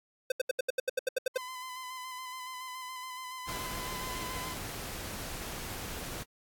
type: tone bursts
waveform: square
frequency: 515 Hz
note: C5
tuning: 28 cents flat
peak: -27 dBFS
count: 12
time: 0.3-1.376 s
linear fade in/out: 5 ms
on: 20 ms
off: 76 ms
type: tone with vibrato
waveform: sawtooth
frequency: 1019 Hz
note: C6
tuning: 46 cents flat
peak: -36 dBFS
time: 1.34-4.56 s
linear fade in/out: 50 ms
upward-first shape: square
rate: 7.1 Hz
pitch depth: 23 cents each way
type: noise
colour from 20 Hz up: pink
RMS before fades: -40 dBFS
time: 3.47-6.24 s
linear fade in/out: 20 ms
effects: AAC 64 kbps